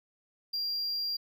triangle tone, 4765 Hz, D8, 24 cents sharp, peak -29 dBFS, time 0.53-1.17 s, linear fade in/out 10 ms, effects none

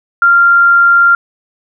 sine tone, 1389 Hz, F6, 10 cents flat, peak -4 dBFS, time 0.22-1.15 s, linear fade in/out 2 ms, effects none

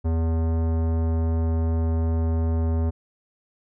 sine tone with tanh clipping, 81.7 Hz, E2, 15 cents flat, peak -22 dBFS, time 0.04-2.91 s, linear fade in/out 20 ms, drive 18 dB, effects none

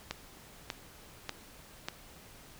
click train, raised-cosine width 0.2 ms, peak -17 dBFS, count 4, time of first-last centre 0.11-1.885 s, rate 1.69 Hz, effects pink hiss -54 dBFS RMS until 2.59 s

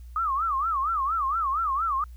sine tone with vibrato, 1200 Hz, D6, 37 cents sharp, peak -23 dBFS, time 0.16-2.04 s, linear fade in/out 2 ms, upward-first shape sine, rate 4.3 Hz, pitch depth 220 cents each way, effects added 60 Hz sine -40 dBFS peak until 2.16 s + white hiss -65 dBFS RMS until 2.16 s

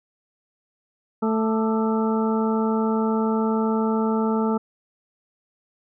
harmonic tone with a mistuned harmonic, 220.9 Hz, A3, 7 cents sharp, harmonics 1 / 2 / 3 / 4 / 5 / 6, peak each -21 / -25 / -34 / -29 / -36 / -32 dBFS, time 1.22-4.58 s, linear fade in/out 10 ms, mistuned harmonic 5, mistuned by +120 cents, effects none

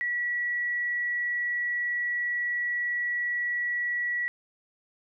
sine tone, 1937 Hz, B6, 34 cents flat, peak -26 dBFS, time 0.01-4.28 s, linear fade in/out 0 ms, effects none

